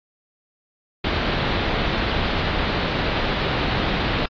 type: low-pass noise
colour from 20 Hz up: pink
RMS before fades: -23 dBFS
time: 1.04-4.26 s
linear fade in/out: 5 ms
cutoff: 4300 Hz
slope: 48 dB/octave
effects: AAC 32 kbps